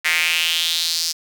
square tone with high-pass filter sweep, 82.7 Hz, E2, 6 cents sharp, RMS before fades -20 dBFS, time 0.04-1.13 s, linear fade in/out 20 ms, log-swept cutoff 2000 to 5200 Hz, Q 3.8, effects 7-bit

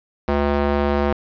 square tone with band-pass filter, 71.6 Hz, D2, 43 cents flat, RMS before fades -19 dBFS, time 0.28-1.13 s, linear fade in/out 5 ms, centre 620 Hz, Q 0.7, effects resampled to 11025 Hz + 7-bit

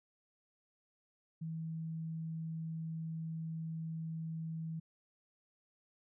sine tone, 161.7 Hz, E3, 33 cents flat, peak -38 dBFS, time 1.41-4.8 s, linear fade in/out 10 ms, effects none

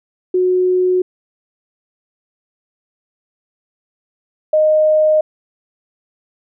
sine tone pair in turn, 366 / 618.2 Hz, F#4 / D#5, -19 / -11 cents, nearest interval major sixth, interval 908 cents, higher second, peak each -11 / -9 dBFS, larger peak second, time 0.34-1.02 / 4.53-5.21 s, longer neither, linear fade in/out 5 ms, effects none

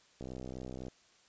click train, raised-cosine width 2 ms, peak -30 dBFS, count 44, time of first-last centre 0.21-0.883 s, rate 63.9 Hz, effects white hiss -65 dBFS RMS until 1.28 s + resampled to 16000 Hz

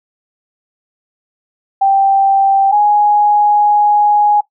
sine tone pair in turn, 784 / 831.3 Hz, G5 / G#5, 0 / +1 cents, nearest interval minor second, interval 101 cents, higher second, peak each -7 dBFS, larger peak neither, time 1.81-2.72 / 2.72-4.41 s, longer second, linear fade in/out 10 ms, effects noise-tail reverb RT60 0.1 s tail -17 dB re dry

